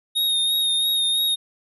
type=tone with vibrato; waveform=square; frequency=3718 Hz; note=A#7; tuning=5 cents flat; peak=-19 dBFS; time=0.15-1.36 s; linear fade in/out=20 ms; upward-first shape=sine; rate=3 Hz; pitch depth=27 cents each way; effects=none